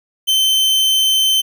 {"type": "tone", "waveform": "40% pulse", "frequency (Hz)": 3087, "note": "G7", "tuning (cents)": -27, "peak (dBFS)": -11, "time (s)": [0.27, 1.42], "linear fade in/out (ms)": 20, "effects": []}